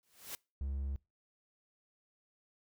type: noise with exponential growth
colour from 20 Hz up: white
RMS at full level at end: -40 dBFS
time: 0.03-0.35 s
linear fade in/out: 0 ms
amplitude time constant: 68 ms
type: tone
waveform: triangle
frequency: 68.7 Hz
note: C#2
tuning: 15 cents flat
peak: -33 dBFS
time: 0.61-0.96 s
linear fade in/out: 0 ms
effects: noise-tail reverb RT60 0.3 s tail -26 dB re dry